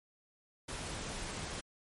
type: noise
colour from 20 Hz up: pink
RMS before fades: -41 dBFS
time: 0.68-1.61 s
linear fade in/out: 10 ms
effects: MP3 48 kbps